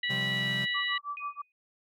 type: harmonic tone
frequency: 976 Hz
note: B5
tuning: 21 cents flat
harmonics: 2 / 3 / 4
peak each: -30 / -34 / -36 dBFS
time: 0.03-0.98 s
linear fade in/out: 5 ms
type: chord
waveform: 45% pulse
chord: C suspended fourth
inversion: none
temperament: equal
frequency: 130.81 / 174.61 / 196 Hz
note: C3 / F3 / G3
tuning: 0 / 0 / 0 cents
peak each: -36 / -42 / -38 dBFS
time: 0.09-0.66 s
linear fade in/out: 20 ms
type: tone with tremolo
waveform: sine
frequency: 1160 Hz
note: D6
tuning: 22 cents flat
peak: -31 dBFS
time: 0.74-1.42 s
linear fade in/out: 10 ms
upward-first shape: sine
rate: 6.2 Hz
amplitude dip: 100%
type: tone with exponential decay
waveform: sine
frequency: 2489 Hz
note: D#7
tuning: in tune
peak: -35 dBFS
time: 1.17-1.52 s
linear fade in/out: 1 ms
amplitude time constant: 76 ms
effects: none